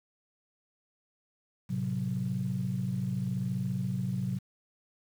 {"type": "chord", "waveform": "sine", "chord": "F# diminished", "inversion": "first", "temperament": "equal", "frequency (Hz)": [110, 130.81, 185], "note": ["A2", "C3", "F#3"], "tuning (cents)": [0, 0, 0], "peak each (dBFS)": [-36, -32, -32], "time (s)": [1.69, 4.39], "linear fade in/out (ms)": 20, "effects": ["tanh soft clip ceiling -21 dBFS", "9-bit"]}